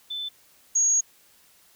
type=tone pair in turn; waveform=sine; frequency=3520 / 6618 Hz; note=A7 / G#8; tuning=0 / -7 cents; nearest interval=major seventh; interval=1093 cents; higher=second; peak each=-29 / -18 dBFS; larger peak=second; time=0.1-0.29 / 0.75-1.01 s; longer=second; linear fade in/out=10 ms; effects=white hiss -58 dBFS RMS until 1.75 s